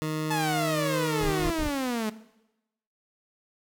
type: tone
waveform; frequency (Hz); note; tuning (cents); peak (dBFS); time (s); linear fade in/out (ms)
20% pulse; 155.56; D#3; 0; -23; 0.02-1.5; 0
type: exponential sweep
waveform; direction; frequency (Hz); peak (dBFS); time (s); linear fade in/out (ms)
sawtooth; down; 880 to 209.8; -23; 0.3-2.1; 10
type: noise bursts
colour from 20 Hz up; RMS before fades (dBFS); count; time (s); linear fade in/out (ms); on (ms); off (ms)
brown; -32; 3; 1.2-1.702; 10; 120; 71
effects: noise-tail reverb RT60 0.9 s tail -17 dB re dry